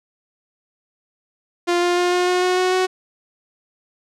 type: tone with pitch steps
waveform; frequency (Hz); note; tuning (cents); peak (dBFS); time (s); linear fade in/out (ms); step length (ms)
sawtooth; 349.2 / 352.2 / 355.3 / 358.4 / 361.5 / 364.7 / 367.8 / 371; F4 / F4 / F4 / F4 / F#4 / F#4 / F#4 / F#4; 0 / +15 / +30 / +45 / -40 / -25 / -10 / +5; -12; 1.67-2.87; 20; 150
effects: low-pass 7000 Hz 12 dB/octave